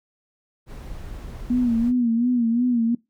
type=noise; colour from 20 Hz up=brown; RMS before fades=-35 dBFS; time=0.66-1.93 s; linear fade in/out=50 ms
type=tone with vibrato; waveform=sine; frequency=238.5 Hz; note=A#3; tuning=40 cents sharp; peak=-17 dBFS; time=1.5-2.95 s; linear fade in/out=5 ms; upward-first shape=sine; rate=2.8 Hz; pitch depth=83 cents each way
effects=noise-tail reverb RT60 0.2 s tail -22 dB re dry